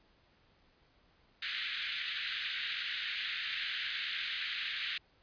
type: band-pass noise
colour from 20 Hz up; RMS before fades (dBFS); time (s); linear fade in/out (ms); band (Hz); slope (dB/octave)
white; -38; 1.42-4.98; 5; 1500 to 4000; 48
effects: pink hiss -68 dBFS RMS until 5.22 s + resampled to 11025 Hz